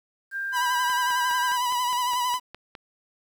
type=tone; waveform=sine; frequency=1591 Hz; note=G6; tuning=25 cents sharp; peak=-27 dBFS; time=0.31-1.58 s; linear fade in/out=50 ms
type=tone with vibrato; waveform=45% pulse; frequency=987.8 Hz; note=B5; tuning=in tune; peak=-23 dBFS; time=0.52-2.4 s; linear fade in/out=50 ms; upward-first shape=sine; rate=11 Hz; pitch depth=42 cents each way
type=click train; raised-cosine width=0.3 ms; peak=-24 dBFS; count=10; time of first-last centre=0.9-2.752 s; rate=4.86 Hz
effects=9-bit